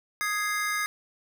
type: chord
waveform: square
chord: Ab major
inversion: second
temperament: equal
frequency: 1244.5 / 1661.2 / 2093 Hz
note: Eb6 / Ab6 / C7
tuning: 0 / 0 / 0 cents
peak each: -32 / -32 / -31 dBFS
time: 0.21-0.86 s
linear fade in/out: 0 ms
effects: none